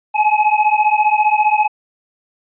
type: beating tone pair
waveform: square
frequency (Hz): 841 / 856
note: G#5 / A5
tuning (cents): +22 / -48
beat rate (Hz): 15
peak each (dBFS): -15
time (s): 0.14-1.68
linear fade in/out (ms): 20
effects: resampled to 8000 Hz